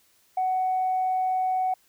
sine tone, 746 Hz, F#5, 14 cents sharp, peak -21 dBFS, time 0.37-1.74 s, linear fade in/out 5 ms, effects tanh soft clip ceiling -18 dBFS + white hiss -63 dBFS RMS until 1.88 s

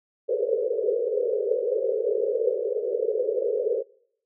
pink band-pass noise, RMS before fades -25 dBFS, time 0.28-3.83 s, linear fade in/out 20 ms, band 410 to 540 Hz, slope 96 dB/octave, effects noise-tail reverb RT60 0.7 s tail -25 dB re dry

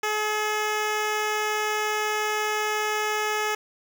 10% pulse tone with notch filter, 425.6 Hz, G#4, 42 cents sharp, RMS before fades -26 dBFS, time 0.03-3.55 s, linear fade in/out 5 ms, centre 11000 Hz, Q 2, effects none

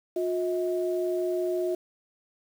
sine tone pair together, 358.5 / 639.4 Hz, F4 / D#5, +45 / +47 cents, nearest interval minor seventh, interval 1002 cents, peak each -26 / -31 dBFS, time 0.16-1.75 s, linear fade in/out 5 ms, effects 8-bit

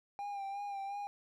triangle tone with vibrato, 800 Hz, G5, 35 cents sharp, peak -36 dBFS, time 0.19-1.07 s, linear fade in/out 0 ms, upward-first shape sine, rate 2.8 Hz, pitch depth 36 cents each way, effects none

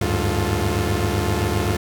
sawtooth tone cluster, 75.7 / 96.9 / 104.6 / 352.1 / 436.6 Hz, D#2 / G2 / G#2 / F4 / A4, -47 / -20 / +13 / +14 / -13 cents, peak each -21 / -20 / -21 / -22 / -26 dBFS, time 0.01-1.77 s, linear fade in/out 5 ms, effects none

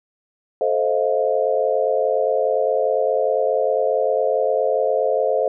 sine chord, F dominant seventh, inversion first, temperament just, 436.5 / 523.8 / 628.6 / 698.5 Hz, A4 / C5 / Eb5 / F5, -14 / +2 / +18 / 0 cents, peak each -22 / -20 / -22 / -25 dBFS, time 0.61-5.48 s, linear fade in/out 2 ms, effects none

